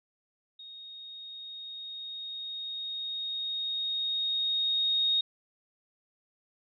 sine tone with level ramp, 3729 Hz, A#7, in tune, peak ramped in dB -44 to -23 dBFS, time 0.59-5.21 s, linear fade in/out 5 ms, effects none

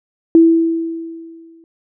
sine tone with exponential decay, 329.6 Hz, E4, in tune, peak -3 dBFS, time 0.35-1.64 s, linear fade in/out 1 ms, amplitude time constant 280 ms, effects none

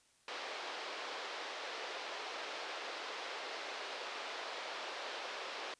pink band-pass noise, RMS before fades -44 dBFS, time 0.28-5.74 s, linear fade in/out 2 ms, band 450 to 4800 Hz, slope 24 dB/octave, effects white hiss -70 dBFS RMS until 5.79 s + resampled to 22050 Hz

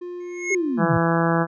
triangle tone with pitch glide, 354.1 to 351 Hz, F4 to F4, +24 to +9 cents, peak -28 dBFS, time 0.01-0.81 s, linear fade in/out 10 ms, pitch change -15 cents, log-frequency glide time 0.19-0.52 s
square tone with exponential growth, 2168 Hz, C#7, 39 cents flat, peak -18 dBFS, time 0.2-0.55 s, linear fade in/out 5 ms, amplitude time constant 75 ms
sine linear sweep, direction down, 403.8 to 100.5 Hz, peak -21 dBFS, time 0.5-0.98 s, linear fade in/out 10 ms
harmonic tone, 166.8 Hz, E3, 21 cents sharp, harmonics 1 / 2 / 3 / 4 / 5 / 6 / 7 / 8 / 9 / 10, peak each -21 / -24 / -26 / -27 / -28 / -29 / -29 / -30 / -31 / -31 dBFS, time 0.77-1.47 s, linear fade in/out 50 ms
effects resampled to 16000 Hz

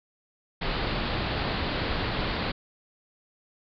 pink low-pass noise, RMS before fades -29 dBFS, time 0.61-2.52 s, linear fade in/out 10 ms, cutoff 4700 Hz, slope 96 dB/octave, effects none

